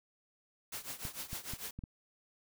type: noise with tremolo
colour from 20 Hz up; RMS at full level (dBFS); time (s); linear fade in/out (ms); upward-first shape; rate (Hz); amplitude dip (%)
white; -40; 0.72-1.71; 5; triangle; 6.7; 90
type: clicks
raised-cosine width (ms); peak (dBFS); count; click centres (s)
5; -30; 5; 1.052 / 1.331 / 1.536 / 1.79 / 1.838
effects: none